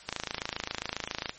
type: click train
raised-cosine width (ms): 0.2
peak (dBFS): -13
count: 34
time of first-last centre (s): 0.09-1.294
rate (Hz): 27.4
effects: white hiss -50 dBFS RMS until 1.38 s + MP3 32 kbps